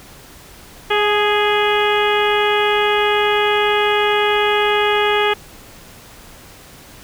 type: harmonic tone with a mistuned harmonic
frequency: 415.3 Hz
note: G#4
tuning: in tune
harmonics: 1 / 2 / 3 / 4 / 5 / 6 / 7 / 8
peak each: -17 / -20 / -22 / -23 / -24 / -25 / -25 / -26 dBFS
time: 0.9-5.34 s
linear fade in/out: 10 ms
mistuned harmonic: 2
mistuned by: +22 cents
effects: pink hiss -41 dBFS RMS until 7.03 s